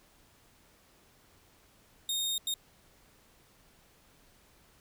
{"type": "tone bursts at uneven times", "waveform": "sawtooth", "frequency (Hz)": 3696, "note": "A#7", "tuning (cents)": -16, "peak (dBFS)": -27, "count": 2, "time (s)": [[2.09, 2.38], [2.47, 2.54]], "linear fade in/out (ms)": 2, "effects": ["pink hiss -63 dBFS RMS until 4.8 s"]}